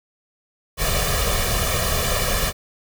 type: noise with comb filter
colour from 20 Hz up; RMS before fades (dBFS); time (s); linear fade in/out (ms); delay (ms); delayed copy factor
pink; -21; 0.77-2.53; 50; 1.7; +0.85
effects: none